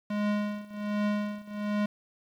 square tone with tremolo, 207.7 Hz, G#3, in tune, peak -25 dBFS, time 0.1-1.86 s, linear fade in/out 5 ms, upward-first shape triangle, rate 1.3 Hz, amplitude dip 95%, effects low-pass 3000 Hz 12 dB/octave + 9-bit

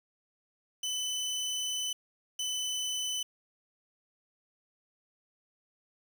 25% pulse tone bursts at uneven times, 3010 Hz, F#7, 29 cents sharp, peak -28 dBFS, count 2, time 0.83-1.93 / 2.39-3.23 s, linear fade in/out 5 ms, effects 9-bit

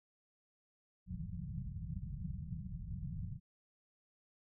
white low-pass noise, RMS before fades -43 dBFS, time 1.06-3.4 s, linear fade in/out 50 ms, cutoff 190 Hz, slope 96 dB/octave, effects none

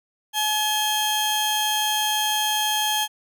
sawtooth tone pair together, 852 / 3217 Hz, G#5 / G7, +44 / +44 cents, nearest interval octave + major seventh, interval 2300 cents, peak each -20 dBFS, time 0.33-3.08 s, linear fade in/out 50 ms, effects none

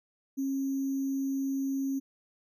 sine tone with sample-and-hold, 271.7 Hz, C#4, 35 cents flat, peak -28 dBFS, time 0.37-2 s, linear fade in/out 20 ms, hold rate 6300 Hz, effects none

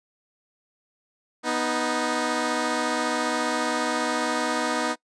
10% pulse tone pair together, 246.2 / 311.4 Hz, B3 / D#4, -5 / +2 cents, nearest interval major third, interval 407 cents, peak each -18 dBFS, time 1.43-4.96 s, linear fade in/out 50 ms, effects noise-tail reverb RT60 0.1 s tail -23 dB re dry + resampled to 22050 Hz

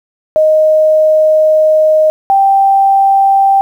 sine tone pair in turn, 622.3 / 784 Hz, D#5 / G5, 0 / 0 cents, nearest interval major third, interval 400 cents, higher second, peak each -5 dBFS, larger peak neither, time 0.36-2.1 / 2.3-3.61 s, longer first, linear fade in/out 0 ms, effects 7-bit

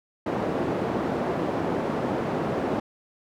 white band-pass noise, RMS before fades -27 dBFS, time 0.26-2.8 s, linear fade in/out 5 ms, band 140 to 560 Hz, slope 12 dB/octave, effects none

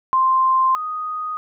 sine tone pair in turn, 1046.5 / 1244.5 Hz, C6 / D#6, 0 / 0 cents, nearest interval minor third, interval 300 cents, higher second, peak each -13 / -23 dBFS, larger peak first, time 0.13-0.75 / 0.75-1.37 s, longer neither, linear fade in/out 0 ms, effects none

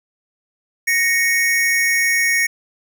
square tone pair together, 1864.3 / 2217 Hz, A#6 / C#7, 0 / 0 cents, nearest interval minor third, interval 300 cents, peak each -18 dBFS, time 0.87-2.47 s, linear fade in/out 10 ms, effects none

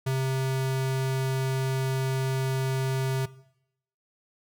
square tone, 132.4 Hz, C3, 21 cents sharp, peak -25 dBFS, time 0.06-3.26 s, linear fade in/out 10 ms, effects noise-tail reverb RT60 0.8 s tail -19 dB re dry

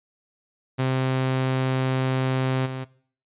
sawtooth tone with level steps, 130.81 Hz, C3, in tune, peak -17 / -25 dBFS, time 0.78-2.85 s, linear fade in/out 20 ms, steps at 2.65 s, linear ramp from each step 20 ms, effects noise-tail reverb RT60 0.5 s tail -19 dB re dry + resampled to 8000 Hz

